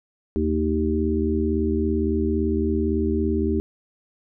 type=harmonic tone with a mistuned harmonic; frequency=77.78 Hz; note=D#2; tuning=in tune; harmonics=1 / 3 / 4 / 5; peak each=-25 / -25 / -25 / -25 dBFS; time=0.36-3.6 s; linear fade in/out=0 ms; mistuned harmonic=3; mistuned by=-44 cents; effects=none